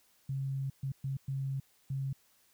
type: tone bursts at uneven times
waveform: sine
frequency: 135.6 Hz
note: C#3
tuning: 38 cents flat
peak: -32 dBFS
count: 5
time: 0.29-0.7 / 0.83-0.92 / 1.04-1.17 / 1.28-1.6 / 1.9-2.13 s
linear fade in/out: 5 ms
effects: white hiss -68 dBFS RMS until 2.53 s